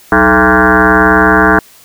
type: tone with frequency modulation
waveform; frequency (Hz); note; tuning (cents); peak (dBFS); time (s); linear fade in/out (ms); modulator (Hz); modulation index
sine; 917; A#5; -29; -4; 0.12-1.59; 2; 121; 6.2
effects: white hiss -41 dBFS RMS until 1.84 s